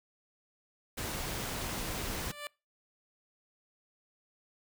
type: noise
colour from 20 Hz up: pink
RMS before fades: -37 dBFS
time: 0.97-2.32 s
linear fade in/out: 10 ms
type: tone with exponential growth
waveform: 10% pulse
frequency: 587.3 Hz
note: D5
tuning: in tune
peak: -28 dBFS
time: 2.06-2.47 s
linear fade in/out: 1 ms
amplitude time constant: 88 ms
effects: noise-tail reverb RT60 0.3 s tail -25 dB re dry